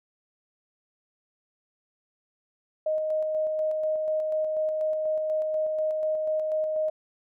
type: tone with tremolo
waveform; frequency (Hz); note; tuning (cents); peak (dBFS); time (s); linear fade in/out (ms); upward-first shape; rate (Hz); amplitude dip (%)
sine; 622.3; D#5; 0; -23; 2.86-6.9; 5; square; 4.1; 25
effects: none